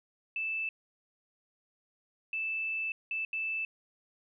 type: tone bursts at uneven times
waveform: sine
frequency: 2637 Hz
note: E7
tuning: in tune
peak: -31 dBFS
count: 4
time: 0.36-0.69 / 2.33-2.92 / 3.11-3.25 / 3.33-3.65 s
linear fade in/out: 2 ms
effects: none